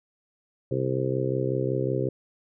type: harmonic tone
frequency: 65.41 Hz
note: C2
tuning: in tune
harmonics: 2 / 3 / 4 / 5 / 6 / 7 / 8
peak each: -28 / -39 / -36 / -32 / -29 / -33 / -32 dBFS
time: 0.71-2.09 s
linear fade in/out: 5 ms
effects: none